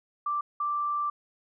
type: tone bursts at uneven times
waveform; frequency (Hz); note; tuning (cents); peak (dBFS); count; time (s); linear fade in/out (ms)
sine; 1174.7; D6; 0; -26; 2; 0.26-0.41 / 0.6-1.1; 5
effects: none